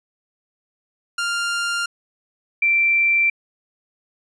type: tone pair in turn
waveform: sawtooth / sine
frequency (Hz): 1396.9 / 2349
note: F6 / D7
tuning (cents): 0 / 0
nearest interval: major sixth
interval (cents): 900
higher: second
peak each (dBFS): -17 / -14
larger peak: second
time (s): 1.18-1.86 / 2.62-3.3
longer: neither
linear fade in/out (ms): 5
effects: resampled to 22050 Hz